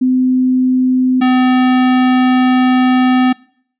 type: tone pair in turn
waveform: sine / square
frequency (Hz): 255.8 / 254.5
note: C4 / C4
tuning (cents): -39 / -48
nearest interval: unison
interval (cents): 9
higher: first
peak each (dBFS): -9 / -9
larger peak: neither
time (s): 0.01-1.21 / 1.21-3.33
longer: second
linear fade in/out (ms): 10
effects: noise-tail reverb RT60 0.6 s tail -24 dB re dry + resampled to 8000 Hz